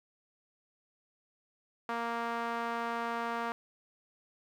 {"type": "tone with band-pass filter", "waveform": "sawtooth", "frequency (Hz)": 233.1, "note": "A#3", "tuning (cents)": 0, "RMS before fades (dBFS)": -35, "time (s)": [1.89, 3.52], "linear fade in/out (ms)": 0, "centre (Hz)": 1100, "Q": 1.5, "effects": ["10-bit"]}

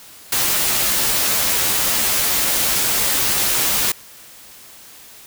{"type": "noise with comb filter", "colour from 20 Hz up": "white", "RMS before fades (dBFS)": -18, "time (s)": [0.32, 3.92], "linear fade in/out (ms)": 5, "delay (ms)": 12, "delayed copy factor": -0.6, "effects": ["white hiss -42 dBFS RMS until 5.26 s"]}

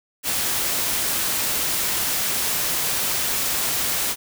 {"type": "noise", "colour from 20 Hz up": "white", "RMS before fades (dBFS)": -23, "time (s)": [0.23, 4.16], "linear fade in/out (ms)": 50, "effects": []}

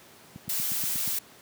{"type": "click train", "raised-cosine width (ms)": 5, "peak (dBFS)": -24, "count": 7, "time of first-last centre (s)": [0.36, 1.077], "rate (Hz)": 8.37}
{"type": "noise", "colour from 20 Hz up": "blue", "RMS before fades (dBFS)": -29, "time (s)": [0.49, 1.19], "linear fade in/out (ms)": 5}
{"effects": ["pink hiss -52 dBFS RMS until 1.41 s", "high-pass 150 Hz 12 dB/octave"]}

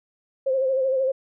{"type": "tone with vibrato", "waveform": "sine", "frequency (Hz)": 528, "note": "C5", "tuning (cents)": 16, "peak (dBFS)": -19, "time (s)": [0.46, 1.12], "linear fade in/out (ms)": 10, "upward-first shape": "sine", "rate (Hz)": 13, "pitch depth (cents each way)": 47, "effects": []}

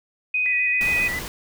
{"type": "tone", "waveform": "sine", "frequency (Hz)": 2500, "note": "D#7", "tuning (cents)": 8, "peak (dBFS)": -19, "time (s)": [0.34, 1.08], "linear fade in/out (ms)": 5}
{"type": "tone with vibrato", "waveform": "sine", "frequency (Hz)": 1975.5, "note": "B6", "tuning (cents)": 0, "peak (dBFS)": -25, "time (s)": [0.46, 1.19], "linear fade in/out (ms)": 0, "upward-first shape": "square", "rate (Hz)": 7.4, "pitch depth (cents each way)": 20}
{"type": "noise", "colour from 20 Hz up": "pink", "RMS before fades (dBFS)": -32, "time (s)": [0.81, 1.28], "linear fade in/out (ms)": 0}
{"effects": []}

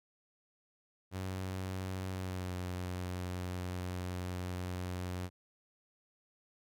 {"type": "tone with pitch glide", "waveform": "sawtooth", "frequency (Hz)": [93.9, 90.54], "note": ["F#2", "F#2"], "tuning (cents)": [26, -37], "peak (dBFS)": -33, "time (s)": [1.11, 5.3], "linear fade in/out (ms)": 50, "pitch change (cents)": -63, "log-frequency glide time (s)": [2.13, 2.55], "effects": []}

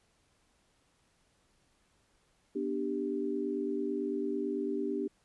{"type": "chord", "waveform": "sine", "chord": "G major", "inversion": "first", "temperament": "just", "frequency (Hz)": [245, 294, 392], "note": ["B3", "D4", "G4"], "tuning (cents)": [-14, 2, 0], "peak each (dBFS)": [-37, -35, -34], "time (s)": [2.55, 5.08], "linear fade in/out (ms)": 10, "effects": ["pink hiss -71 dBFS RMS until 5.24 s", "resampled to 24000 Hz"]}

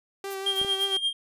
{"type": "tone with vibrato", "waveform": "sawtooth", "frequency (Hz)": 390, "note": "G4", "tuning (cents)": -9, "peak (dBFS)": -28, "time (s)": [0.24, 0.97], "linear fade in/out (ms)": 2, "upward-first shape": "sine", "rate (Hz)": 5.3, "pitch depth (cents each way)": 21}
{"type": "noise bursts", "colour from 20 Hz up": "violet", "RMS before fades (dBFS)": -38, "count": 3, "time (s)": [0.3, 0.85], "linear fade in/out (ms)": 10, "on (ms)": 50, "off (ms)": 200}
{"type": "tone with tremolo", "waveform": "triangle", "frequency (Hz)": 3209, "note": "G7", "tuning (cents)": 40, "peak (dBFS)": -20, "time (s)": [0.46, 1.13], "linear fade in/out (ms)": 5, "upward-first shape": "sine", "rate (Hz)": 8.7, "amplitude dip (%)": 75}
{"type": "clicks", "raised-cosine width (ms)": 2, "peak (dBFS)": -26, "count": 2, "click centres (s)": [0.615, 0.648]}
{"effects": ["resampled to 32000 Hz"]}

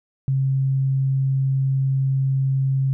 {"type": "tone", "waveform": "sine", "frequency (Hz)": 134.5, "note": "C3", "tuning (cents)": 48, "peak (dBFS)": -17, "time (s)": [0.28, 2.93], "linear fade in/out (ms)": 0, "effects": []}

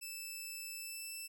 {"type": "tone with pitch glide", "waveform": "10% pulse", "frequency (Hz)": [2637, 2654], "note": ["E7", "E7"], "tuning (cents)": [0, 11], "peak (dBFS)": -35, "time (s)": [0.01, 1.28], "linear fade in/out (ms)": 20, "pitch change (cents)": 11, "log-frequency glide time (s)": [0.75, 1.15], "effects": []}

